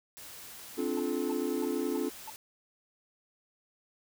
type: noise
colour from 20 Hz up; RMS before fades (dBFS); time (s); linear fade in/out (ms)
white; -47; 0.17-2.36; 0
type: chord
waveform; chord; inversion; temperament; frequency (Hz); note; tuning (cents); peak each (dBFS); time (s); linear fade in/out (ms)
triangle; D minor seventh; third; equal with one note detuned; 261.6 / 293.7 / 349.2 / 432.2; C4 / D4 / F4 / A4; 0 / 0 / 0 / -31; -33; 0.77-2.1; 20
type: tone bursts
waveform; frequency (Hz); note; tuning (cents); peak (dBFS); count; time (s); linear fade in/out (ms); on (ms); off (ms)
triangle; 880; A5; 0; -38; 5; 0.97-2.3; 2; 26; 300
effects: none